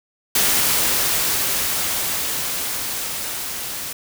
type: noise with level ramp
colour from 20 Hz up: white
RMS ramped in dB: -17 to -29 dBFS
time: 0.35-3.93 s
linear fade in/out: 5 ms
effects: none